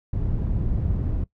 white low-pass noise, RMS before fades -24 dBFS, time 0.13-1.24 s, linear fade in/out 5 ms, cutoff 100 Hz, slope 12 dB/octave, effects noise-tail reverb RT60 0.1 s tail -19 dB re dry

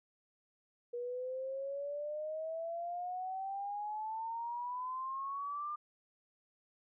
sine exponential sweep, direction up, 478.1 to 1205 Hz, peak -37 dBFS, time 0.93-5.76 s, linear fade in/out 10 ms, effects none

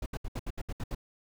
brown noise bursts, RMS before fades -34 dBFS, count 9, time 0.02-0.949 s, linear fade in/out 5 ms, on 41 ms, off 70 ms, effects none

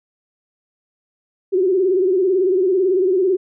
sine tone with vibrato, 373.8 Hz, F#4, 18 cents sharp, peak -13 dBFS, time 1.52-3.37 s, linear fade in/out 20 ms, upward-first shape sine, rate 18 Hz, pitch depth 96 cents each way, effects none

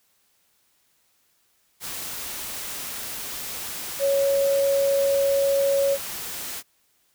sine tone in noise, 554.4 Hz, C#5, in tune, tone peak -18 dBFS, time 3.99-5.98 s, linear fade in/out 50 ms, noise white, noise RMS -33 dBFS, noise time 1.8-6.63 s, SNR +12 dB, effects white hiss -66 dBFS RMS until 7.14 s

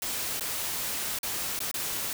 white noise with dropouts, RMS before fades -32 dBFS, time 0.02-2.13 s, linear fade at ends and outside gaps 2 ms, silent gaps 0.397-0.408 / 1.188-1.231 / 1.591-1.603 / 1.714-1.741 s, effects none

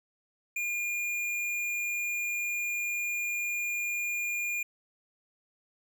sine tone with tanh clipping, 2417 Hz, D7, 49 cents sharp, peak -31 dBFS, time 0.56-4.63 s, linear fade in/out 5 ms, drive 16 dB, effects none

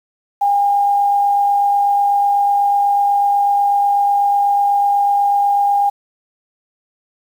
sine tone with amplitude modulation, 808 Hz, G#5, 48 cents flat, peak -10 dBFS, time 0.41-5.9 s, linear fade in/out 10 ms, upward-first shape sine, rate 48.1 Hz, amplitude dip 25%, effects 7-bit

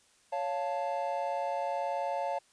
triangle chord, Db augmented, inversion none, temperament equal with one note detuned, 557.9 / 698.5 / 880 Hz, Db5 / F5 / A5, +11 / 0 / 0 cents, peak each -33 dBFS, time 0.32-2.39 s, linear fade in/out 10 ms, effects white hiss -65 dBFS RMS until 2.52 s + resampled to 22050 Hz

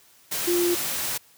sine tone in noise, 349.2 Hz, F4, in tune, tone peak -20 dBFS, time 0.47-0.75 s, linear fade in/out 10 ms, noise white, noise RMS -28 dBFS, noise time 0.31-1.18 s, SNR +5 dB, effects white hiss -56 dBFS RMS until 1.37 s + high-pass 60 Hz 12 dB/octave

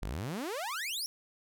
sawtooth exponential sweep, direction up, 40.73 to 5710 Hz, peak -31 dBFS, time 0.02-1.06 s, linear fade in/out 0 ms, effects none

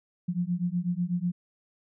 sine beating tone pair, 172.4 / 180.5 Hz, F3 / F#3, -22 / -43 cents, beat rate 8.1 Hz, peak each -29 dBFS, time 0.28-1.32 s, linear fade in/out 10 ms, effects none

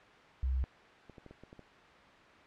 sine tone, 64.9 Hz, C2, 13 cents flat, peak -29 dBFS, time 0.43-0.64 s, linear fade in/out 0 ms
clicks, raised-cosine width 2 ms, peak -37 dBFS, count 7, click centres 1.097 / 1.182 / 1.263 / 1.31 / 1.436 / 1.529 / 1.593 s
effects white hiss -56 dBFS RMS until 2.46 s + low-pass 2000 Hz 12 dB/octave

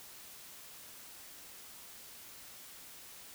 silence, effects white hiss -52 dBFS RMS until 3.34 s

